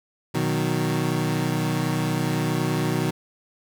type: chord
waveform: 25% pulse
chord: B major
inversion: none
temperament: equal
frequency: 123.47 / 155.56 / 185 Hz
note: B2 / D#3 / F#3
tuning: 0 / 0 / 0 cents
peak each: -23 / -21 / -25 dBFS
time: 0.34-3.11 s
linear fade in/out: 10 ms
effects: none